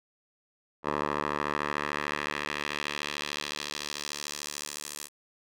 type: tone with band-pass filter sweep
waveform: 10% pulse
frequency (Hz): 73.6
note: D2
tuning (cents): +4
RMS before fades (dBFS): -34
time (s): 0.83-5.09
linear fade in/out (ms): 50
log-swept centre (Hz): 910 to 8900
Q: 1.2
effects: none